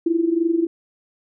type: tone with amplitude modulation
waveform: sine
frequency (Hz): 333.8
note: E4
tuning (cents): +22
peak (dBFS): -13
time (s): 0.06-0.67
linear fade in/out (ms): 5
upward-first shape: sine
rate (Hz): 23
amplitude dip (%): 75
effects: none